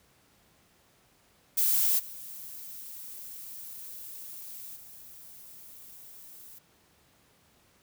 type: noise with level steps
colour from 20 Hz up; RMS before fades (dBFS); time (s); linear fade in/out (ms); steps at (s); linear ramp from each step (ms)
violet; -25 / -43 / -49; 1.57-6.59; 10; 1.98 / 4.75; 20
effects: pink hiss -64 dBFS RMS until 7.82 s + high-pass 60 Hz 12 dB/octave